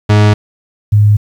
40% pulse / sine tone pair in turn, 104.9 / 104.45 Hz, G#2 / G#2, +18 / +10 cents, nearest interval unison, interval 8 cents, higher first, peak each -4 dBFS, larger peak neither, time 0.09-0.34 / 0.92-1.17 s, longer neither, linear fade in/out 10 ms, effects low-pass 5000 Hz 12 dB/octave + 7-bit

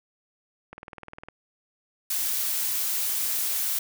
click train, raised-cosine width 0.5 ms, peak -25 dBFS, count 12, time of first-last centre 0.73-1.286 s, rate 19.8 Hz
blue noise, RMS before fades -27 dBFS, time 2.1-3.79 s, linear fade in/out 5 ms
effects none

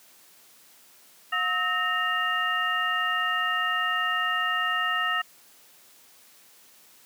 sine tone cluster, 720 / 1285 / 1844 / 2806 Hz, F#5 / E6 / A#6 / F7, -47 / -45 / -19 / +8 cents, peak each -35 / -27 / -27 / -31 dBFS, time 1.32-5.22 s, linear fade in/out 10 ms, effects white hiss -55 dBFS RMS until 7.05 s + high-pass 150 Hz 12 dB/octave

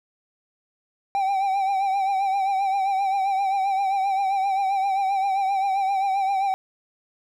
triangle tone with vibrato, 780 Hz, G5, 9 cents flat, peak -18 dBFS, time 1.15-6.54 s, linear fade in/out 0 ms, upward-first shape triangle, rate 7.6 Hz, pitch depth 63 cents each way, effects none

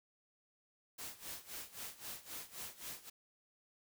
white noise with tremolo, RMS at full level -45 dBFS, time 0.98-3.1 s, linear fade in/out 10 ms, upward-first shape sine, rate 3.8 Hz, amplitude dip 85%, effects none

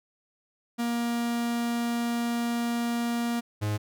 45% pulse tone pair in turn, 236 / 105.13 Hz, A#3 / G#2, +22 / +22 cents, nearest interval octave + major second, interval 1400 cents, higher first, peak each -26 dBFS, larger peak neither, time 0.78-3.41 / 3.61-3.78 s, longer first, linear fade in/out 20 ms, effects none

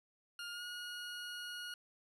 20% pulse tone with pitch glide, 1415 to 1443.9 Hz, F6 to F#6, +22 to -43 cents, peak -38 dBFS, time 0.39-1.74 s, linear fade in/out 2 ms, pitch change +35 cents, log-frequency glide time 0.52-0.63 s, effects low-pass 11000 Hz 12 dB/octave

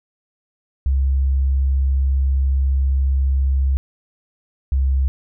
sine tone pair in turn, 67.3 / 66.87 Hz, C2 / C2, +49 / +38 cents, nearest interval unison, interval 11 cents, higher first, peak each -14 dBFS, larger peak neither, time 0.86-3.77 / 4.72-5.08 s, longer first, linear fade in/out 0 ms, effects none

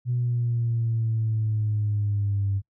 sine exponential sweep, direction down, 123.47 to 98 Hz, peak -21 dBFS, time 0.05-2.62 s, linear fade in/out 50 ms, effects noise-tail reverb RT60 0.1 s tail -23 dB re dry + tanh soft clip ceiling -17 dBFS

